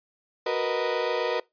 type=chord; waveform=35% pulse; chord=B major seventh; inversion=second; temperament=equal; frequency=370 / 466.2 / 493.9 / 622.3 Hz; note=F#4 / A#4 / B4 / D#5; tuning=0 / 0 / 0 / 0 cents; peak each=-31 / -27 / -27 / -30 dBFS; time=0.46-1.4 s; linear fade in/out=5 ms; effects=noise-tail reverb RT60 0.2 s tail -23 dB re dry + resampled to 11025 Hz